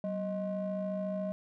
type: ring-modulated tone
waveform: triangle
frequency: 217 Hz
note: A3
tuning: 24 cents flat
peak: -27 dBFS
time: 0.04-1.32 s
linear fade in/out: 0 ms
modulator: 407 Hz
effects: none